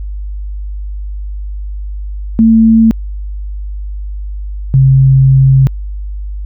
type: tone pair in turn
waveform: sine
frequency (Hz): 224.2 / 133.77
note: A3 / C3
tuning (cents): +33 / +39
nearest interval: major sixth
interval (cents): 894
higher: first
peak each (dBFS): -3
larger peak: neither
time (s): 2.39-2.91 / 4.74-5.67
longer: second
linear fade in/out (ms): 0
effects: added 50 Hz sine -18 dBFS peak until 6.45 s